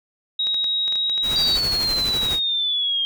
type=tone with pitch glide; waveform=sine; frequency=3802 to 3828 Hz; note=A#7 to A#7; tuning=+33 to +45 cents; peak=-19 dBFS; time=0.39-1.57 s; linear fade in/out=5 ms; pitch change=+12 cents; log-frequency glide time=0.98-1.19 s
type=clicks; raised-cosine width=0.2 ms; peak=-18 dBFS; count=11; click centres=0.47 / 0.544 / 0.643 / 0.879 / 0.924 / 0.956 / 1.097 / 1.178 / 1.399 / 1.521 / 1.576 s
type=noise with tremolo; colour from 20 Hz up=pink; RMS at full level=-28 dBFS; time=1.22-2.4 s; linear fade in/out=50 ms; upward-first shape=sine; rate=12 Hz; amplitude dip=50%
type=exponential sweep; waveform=sine; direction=down; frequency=4699 to 3204 Hz; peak=-19 dBFS; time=1.36-3.05 s; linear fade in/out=0 ms
effects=none